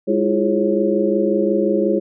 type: tone cluster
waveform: sine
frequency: 205.2 / 326.7 / 352.3 / 415.1 / 545 Hz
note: G#3 / E4 / F4 / G#4 / C#5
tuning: -21 / -15 / +15 / -1 / -29 cents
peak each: -21 dBFS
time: 0.07-2 s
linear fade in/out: 20 ms
effects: none